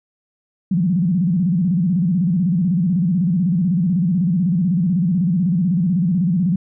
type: tone with vibrato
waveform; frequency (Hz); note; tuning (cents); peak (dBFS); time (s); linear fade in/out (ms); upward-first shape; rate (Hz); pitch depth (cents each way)
sine; 176.9; F3; +23; -14; 0.71-6.56; 5; square; 16; 150
effects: none

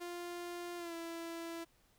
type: tone with pitch glide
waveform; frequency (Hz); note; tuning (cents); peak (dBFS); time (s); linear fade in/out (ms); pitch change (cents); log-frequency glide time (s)
sawtooth; 349.2 to 333.8; F4 to E4; 0 to +22; -38; 0-1.65; 20; -78; 0.77-0.94
effects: pink hiss -71 dBFS RMS until 1.98 s

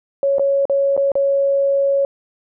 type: tone with dropouts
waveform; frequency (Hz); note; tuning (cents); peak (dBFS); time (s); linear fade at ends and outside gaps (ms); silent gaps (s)
sine; 554.4; C#5; 0; -13; 0.23-2.05; 1; 0.384-0.395 / 0.654-0.697 / 0.966-0.976 / 1.118-1.154
effects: none

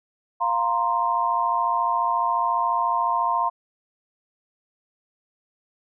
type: chord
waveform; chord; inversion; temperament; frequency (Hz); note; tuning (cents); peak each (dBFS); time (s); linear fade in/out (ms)
sine; F suspended fourth; none; equal; 698.5 / 932.3 / 1046.5; F5 / Bb5 / C6; 0 / 0 / 0; -27 / -23 / -23; 0.4-3.5; 20
effects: none

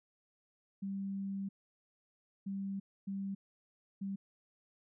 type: tone bursts at uneven times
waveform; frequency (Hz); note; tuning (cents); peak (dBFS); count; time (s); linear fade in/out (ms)
sine; 196; G3; 0; -36; 4; 0.82-1.49 / 2.46-2.8 / 3.07-3.35 / 4.01-4.16; 10
effects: none

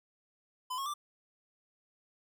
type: tone with pitch steps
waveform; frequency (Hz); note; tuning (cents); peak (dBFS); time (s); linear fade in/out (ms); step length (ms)
square; 1013 / 1092 / 1177.2; B5 / C#6 / D6; +44 / -26 / +4; -35; 0.7-0.94; 10; 80
effects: none

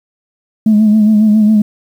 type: tone with vibrato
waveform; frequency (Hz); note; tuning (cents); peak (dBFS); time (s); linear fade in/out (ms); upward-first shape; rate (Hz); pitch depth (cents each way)
sine; 213.9; A3; -49; -4; 0.66-1.62; 5; sine; 7.3; 46
effects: tanh soft clip ceiling -2 dBFS + 7-bit

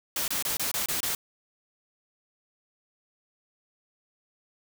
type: noise bursts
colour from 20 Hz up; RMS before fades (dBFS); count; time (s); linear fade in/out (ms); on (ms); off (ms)
white; -29; 7; 0.16-1.15; 2; 120; 25
effects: none

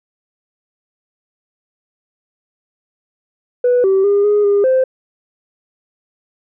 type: tone with pitch steps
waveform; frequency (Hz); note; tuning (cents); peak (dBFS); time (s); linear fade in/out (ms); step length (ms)
sine; 492.3 / 385.3 / 404.3 / 414.9 / 404.8 / 520; B4 / G4 / G#4 / G#4 / G#4 / C5; -6 / -30 / -46 / -2 / -44 / -11; -8; 3.64-4.84; 5; 200
effects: tanh soft clip ceiling -7 dBFS

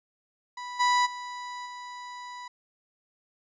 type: tone with level steps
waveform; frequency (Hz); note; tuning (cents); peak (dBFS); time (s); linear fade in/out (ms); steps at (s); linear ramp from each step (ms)
35% pulse; 985; B5; -5; -34 / -19 / -34 / -37; 0.57-2.48; 5; 0.79 / 1.05 / 1.65; 20
effects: resampled to 16000 Hz

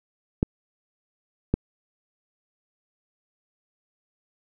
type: clicks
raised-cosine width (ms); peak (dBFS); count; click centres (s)
3; -7; 2; 0.429 / 1.54
effects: none

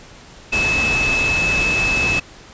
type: tone in noise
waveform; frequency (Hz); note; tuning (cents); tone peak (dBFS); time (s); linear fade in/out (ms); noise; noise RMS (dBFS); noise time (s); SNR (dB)
sine; 2600; E7; -24; -16; 0.52-2.2; 10; pink; -23; 0.52-2.2; +4
effects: pink hiss -42 dBFS RMS until 2.53 s + resampled to 16000 Hz

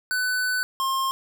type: tone pair in turn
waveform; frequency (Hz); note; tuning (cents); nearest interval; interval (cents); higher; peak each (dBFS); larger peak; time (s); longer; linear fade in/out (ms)
square; 1500 / 1065.9; F#6 / C6; +23 / +32; tritone; 591; first; -23; neither; 0.11-0.63 / 0.8-1.11; first; 0
effects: none

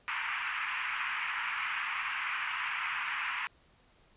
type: band-pass noise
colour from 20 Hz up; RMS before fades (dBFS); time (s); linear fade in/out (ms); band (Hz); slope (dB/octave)
white; -35; 0.08-3.47; 0; 960 to 2700; 48
effects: pink hiss -65 dBFS RMS until 4.16 s + resampled to 8000 Hz

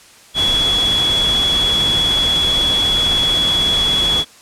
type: tone in noise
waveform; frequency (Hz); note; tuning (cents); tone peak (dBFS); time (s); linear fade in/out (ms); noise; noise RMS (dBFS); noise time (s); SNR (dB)
sine; 3371; G#7; +25; -13; 0.34-4.25; 50; pink; -23; 0.34-4.25; +7
effects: white hiss -44 dBFS RMS until 4.41 s + low-pass 9000 Hz 12 dB/octave

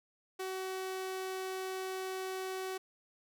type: tone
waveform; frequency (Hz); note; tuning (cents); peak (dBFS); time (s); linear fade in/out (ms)
sawtooth; 376.9; F#4; +32; -33; 0.39-2.78; 10
effects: none

